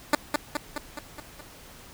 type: tone with echo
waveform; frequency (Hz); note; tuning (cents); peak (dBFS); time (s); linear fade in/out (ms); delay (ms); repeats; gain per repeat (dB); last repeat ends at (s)
10% pulse; 294.8; D4; +7; -9; 0.13-0.15; 2; 210; 6; -4; 1.41
effects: pink hiss -48 dBFS RMS until 1.93 s